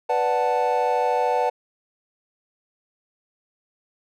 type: chord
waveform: triangle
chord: B minor seventh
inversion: none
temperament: equal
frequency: 493.9 / 587.3 / 740 / 880 Hz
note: B4 / D5 / F#5 / A5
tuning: 0 / 0 / 0 / 0 cents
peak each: -22 / -25 / -22 / -22 dBFS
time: 0.09-1.5 s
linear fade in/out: 10 ms
effects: none